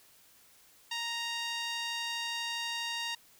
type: tone with band-pass filter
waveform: sawtooth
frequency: 932.3 Hz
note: A#5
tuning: in tune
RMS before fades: -36 dBFS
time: 0.91-3.15 s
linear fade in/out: 5 ms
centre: 3600 Hz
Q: 1.3
effects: white hiss -61 dBFS RMS until 3.39 s